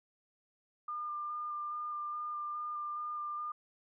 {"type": "tone with vibrato", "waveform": "sine", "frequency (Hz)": 1202, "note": "D6", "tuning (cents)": 40, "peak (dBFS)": -36, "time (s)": [0.88, 3.52], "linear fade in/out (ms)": 5, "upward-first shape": "square", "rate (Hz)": 2.4, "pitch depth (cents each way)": 10, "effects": []}